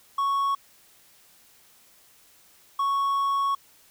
triangle tone pair in turn, 1108.7 / 1108.7 Hz, C#6 / C#6, 0 / 0 cents, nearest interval unison, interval 0 cents, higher neither, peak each -20 dBFS, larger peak neither, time 0.18-0.55 / 2.79-3.55 s, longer second, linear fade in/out 5 ms, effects white hiss -57 dBFS RMS until 3.9 s

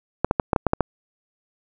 clicks, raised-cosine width 1 ms, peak -3 dBFS, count 8, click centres 0.246 / 0.311 / 0.398 / 0.532 / 0.562 / 0.667 / 0.734 / 0.807 s, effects none

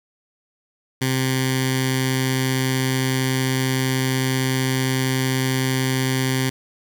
10% pulse tone with notch filter, 130.81 Hz, C3, in tune, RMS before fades -21 dBFS, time 1.01-6.5 s, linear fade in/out 10 ms, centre 620 Hz, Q 0.55, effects none

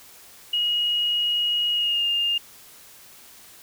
sine tone with pitch glide, 2888 to 2816 Hz, F#7 to F7, -43 to +14 cents, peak -20 dBFS, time 0.53-2.38 s, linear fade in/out 5 ms, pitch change -43 cents, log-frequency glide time 1.73-2.07 s, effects white hiss -48 dBFS RMS until 3.62 s

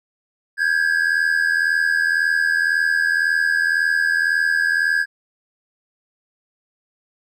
triangle tone pair together, 1594 / 1675.9 Hz, G6 / G#6, +28 / +15 cents, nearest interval minor second, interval 87 cents, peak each -17 dBFS, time 0.57-5.06 s, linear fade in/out 50 ms, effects none

